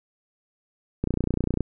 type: click train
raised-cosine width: 3 ms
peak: -11 dBFS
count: 18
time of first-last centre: 1.04-1.607 s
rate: 30 Hz
effects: none